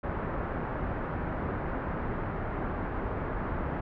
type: low-pass noise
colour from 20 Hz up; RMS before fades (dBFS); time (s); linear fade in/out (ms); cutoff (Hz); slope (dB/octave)
pink; -33; 0.03-3.81; 10; 1600; 24
effects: none

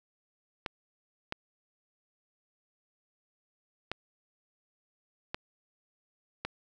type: clicks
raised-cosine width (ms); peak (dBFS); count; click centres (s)
0.3; -17; 5; 0.662 / 1.324 / 3.916 / 5.345 / 6.45
effects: none

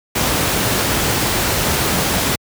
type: noise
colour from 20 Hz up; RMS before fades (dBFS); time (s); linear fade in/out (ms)
pink; -17; 0.15-2.36; 10
effects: high-pass 60 Hz 12 dB/octave

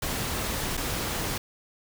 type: noise with dropouts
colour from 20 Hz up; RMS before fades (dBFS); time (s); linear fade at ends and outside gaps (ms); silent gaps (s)
pink; -30; 0.02-1.38; 5; 0.77-0.774
effects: none

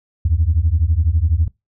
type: beating tone pair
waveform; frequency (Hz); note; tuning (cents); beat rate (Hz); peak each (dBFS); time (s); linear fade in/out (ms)
sine; 75.1 / 87.1; D2 / F2; +39 / -4; 12; -15 / -15; 0.25-1.48; 5
effects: noise-tail reverb RT60 0.2 s tail -23 dB re dry + tanh soft clip ceiling -6 dBFS

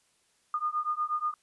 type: beating tone pair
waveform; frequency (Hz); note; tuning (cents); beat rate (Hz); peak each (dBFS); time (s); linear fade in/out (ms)
sine; 1217 / 1225.3; D#6 / D#6; -39 / -27; 8.3; -31; 0.54-1.34; 2
effects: white hiss -69 dBFS RMS until 1.42 s + resampled to 24000 Hz

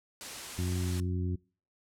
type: noise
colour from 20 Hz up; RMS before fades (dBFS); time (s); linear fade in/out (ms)
white; -41; 0.21-1; 0
type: harmonic tone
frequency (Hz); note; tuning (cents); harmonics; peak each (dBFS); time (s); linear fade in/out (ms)
90.3; F#2; -42; 1 / 2 / 3 / 4; -30 / -36 / -40 / -42; 0.58-1.36; 10
effects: noise-tail reverb RT60 0.4 s tail -25 dB re dry + low-pass 10000 Hz 12 dB/octave

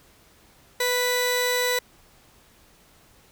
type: tone pair together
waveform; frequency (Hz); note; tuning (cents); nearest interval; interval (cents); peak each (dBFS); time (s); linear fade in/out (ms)
sawtooth; 493.9 / 1975.6; B4 / B6; 0 / 0; 2 octaves; 2400; -20; 0.8-1.79; 5
effects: pink hiss -56 dBFS RMS until 3.31 s

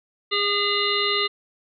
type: harmonic tone with a mistuned harmonic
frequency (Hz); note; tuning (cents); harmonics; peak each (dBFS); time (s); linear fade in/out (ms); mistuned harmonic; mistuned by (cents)
407.4; G#4; -33; 1 / 3 / 5 / 7 / 9 / 10; -27 / -27 / -27 / -27 / -27 / -27; 0.31-1.28; 20; 9; -19
effects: none

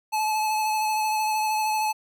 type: tone with vibrato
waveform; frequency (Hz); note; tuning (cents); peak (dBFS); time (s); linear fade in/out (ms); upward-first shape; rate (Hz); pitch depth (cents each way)
square; 862; A5; -36; -23; 0.12-1.93; 20; sine; 13; 18
effects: none

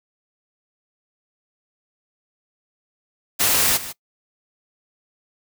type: noise with echo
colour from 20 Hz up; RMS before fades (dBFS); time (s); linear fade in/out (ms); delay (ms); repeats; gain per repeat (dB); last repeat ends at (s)
white; -18; 3.39-3.78; 20; 150; 1; -14; 3.93
effects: noise-tail reverb RT60 0.1 s tail -22 dB re dry

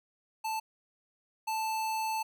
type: tone pair in turn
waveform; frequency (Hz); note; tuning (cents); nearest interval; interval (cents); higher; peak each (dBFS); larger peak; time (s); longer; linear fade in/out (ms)
square; 880 / 880; A5 / A5; 0 / 0; unison; 0; neither; -32 / -31; second; 0.44-0.6 / 1.47-2.23; second; 10
effects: none

